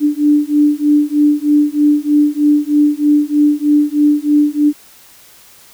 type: beating tone pair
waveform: sine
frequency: 293.7 / 296.9 Hz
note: D4 / D4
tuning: 0 / +19 cents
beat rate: 3.2 Hz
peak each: -12 dBFS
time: 0-4.73 s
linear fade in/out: 50 ms
effects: white hiss -43 dBFS RMS until 5.73 s